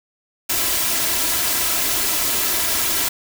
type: noise with comb filter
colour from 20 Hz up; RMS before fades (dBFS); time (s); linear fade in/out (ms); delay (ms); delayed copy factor
white; -20; 0.49-3.09; 10; 3; +0.5
effects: none